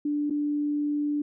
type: tone with dropouts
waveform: sine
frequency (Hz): 293.7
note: D4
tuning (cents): 0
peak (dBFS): -24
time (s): 0.05-1.22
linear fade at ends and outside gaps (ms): 5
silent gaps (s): 0.299-0.306
effects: none